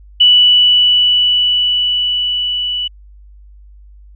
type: tone with level ramp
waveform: sine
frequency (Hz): 2960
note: F#7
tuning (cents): 0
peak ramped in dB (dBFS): -4 to -16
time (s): 0.2-2.88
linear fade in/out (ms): 10
effects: added 50 Hz sine -37 dBFS peak until 4.15 s